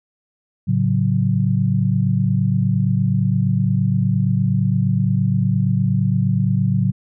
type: chord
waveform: sine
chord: F# minor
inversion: first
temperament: equal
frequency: 110 / 138.59 / 185 Hz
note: A2 / C#3 / F#3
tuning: 0 / 0 / 0 cents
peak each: -19 dBFS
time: 0.67-6.92 s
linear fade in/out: 20 ms
effects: none